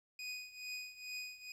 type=tone with tremolo; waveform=25% pulse; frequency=2489 Hz; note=D#7; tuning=in tune; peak=-36 dBFS; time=0.19-1.52 s; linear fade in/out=2 ms; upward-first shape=triangle; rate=2.3 Hz; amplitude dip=85%; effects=low-pass 12000 Hz 12 dB/octave + 12-bit